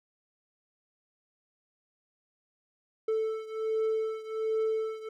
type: beating tone pair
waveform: triangle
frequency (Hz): 440 / 441.3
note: A4 / A4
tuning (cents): 0 / +5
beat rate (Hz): 1.3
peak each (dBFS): -28 / -31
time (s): 3.08-5.09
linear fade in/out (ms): 5
effects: none